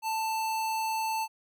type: tone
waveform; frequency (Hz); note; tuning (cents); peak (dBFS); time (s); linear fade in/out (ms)
square; 885; A5; +10; -29; 0.02-1.28; 50
effects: none